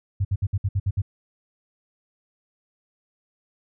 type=tone bursts; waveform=sine; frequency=98 Hz; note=G2; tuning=in tune; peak=-19 dBFS; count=8; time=0.2-1.019 s; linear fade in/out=10 ms; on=49 ms; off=61 ms; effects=none